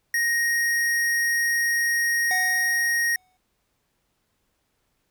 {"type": "tone", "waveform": "square", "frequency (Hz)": 1871, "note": "A#6", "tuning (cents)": 6, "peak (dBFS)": -21, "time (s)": [0.14, 3.16], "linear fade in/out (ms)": 2}
{"type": "tone with exponential decay", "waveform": "square", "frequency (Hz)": 740, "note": "F#5", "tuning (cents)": 0, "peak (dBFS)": -27, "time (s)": [2.31, 3.37], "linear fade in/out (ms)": 0, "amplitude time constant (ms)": 230}
{"effects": ["pink hiss -72 dBFS RMS until 5.1 s"]}